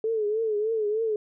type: tone with vibrato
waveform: sine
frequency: 433.4 Hz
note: A4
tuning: 26 cents flat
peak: -23 dBFS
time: 0.04-1.16 s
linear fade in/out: 2 ms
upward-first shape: triangle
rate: 3.3 Hz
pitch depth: 100 cents each way
effects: none